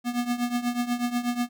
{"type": "tone with tremolo", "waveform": "square", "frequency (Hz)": 242.2, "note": "B3", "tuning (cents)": -34, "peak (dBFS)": -22, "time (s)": [0.04, 1.49], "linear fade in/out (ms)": 50, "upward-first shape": "triangle", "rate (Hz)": 8.2, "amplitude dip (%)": 85, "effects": []}